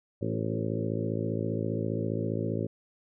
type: harmonic tone with a mistuned harmonic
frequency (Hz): 55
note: A1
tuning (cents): 0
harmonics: 2 / 3 / 4 / 5 / 6 / 7 / 8 / 9 / 10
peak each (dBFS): -33 / -35 / -36 / -37 / -38 / -38 / -39 / -40 / -40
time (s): 0.21-2.67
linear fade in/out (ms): 10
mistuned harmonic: 7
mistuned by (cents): -19
effects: none